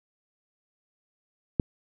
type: click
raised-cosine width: 3 ms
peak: -9 dBFS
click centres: 1.598 s
effects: none